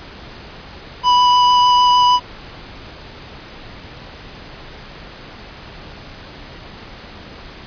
square tone with vibrato, 987.8 Hz, B5, in tune, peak -10 dBFS, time 1.03-2.2 s, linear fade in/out 50 ms, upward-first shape sine, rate 6.6 Hz, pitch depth 8 cents each way, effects pink hiss -36 dBFS RMS until 7.66 s + resampled to 11025 Hz

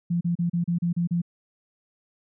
sine tone bursts, 172.2 Hz, F3, 24 cents flat, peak -21 dBFS, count 8, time 0.1-1.218 s, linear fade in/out 10 ms, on 110 ms, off 34 ms, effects none

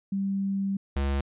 sine / square tone pair in turn, 196 / 69.26 Hz, G3 / C#2, 0 / -1 cents, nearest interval octave + tritone, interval 1801 cents, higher first, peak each -25 dBFS, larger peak neither, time 0.12-0.77 / 0.96-1.21 s, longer first, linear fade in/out 5 ms, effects resampled to 8000 Hz

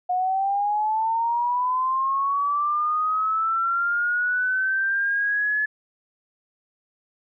sine linear sweep, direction up, 720 to 1717 Hz, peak -20 dBFS, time 0.09-5.66 s, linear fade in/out 10 ms, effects none

